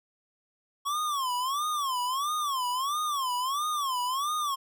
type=tone with vibrato; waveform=square; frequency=1100 Hz; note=C#6; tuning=14 cents flat; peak=-28 dBFS; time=0.85-4.56 s; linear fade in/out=20 ms; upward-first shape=sine; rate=1.5 Hz; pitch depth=200 cents each way; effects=none